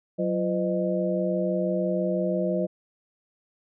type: tone cluster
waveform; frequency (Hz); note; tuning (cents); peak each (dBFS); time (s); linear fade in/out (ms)
sine; 184 / 344.6 / 508 / 614; F#3 / F4 / B4 / D#5; -9 / -23 / +49 / -23; -27 / -30 / -29 / -28; 0.18-2.67; 20
effects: none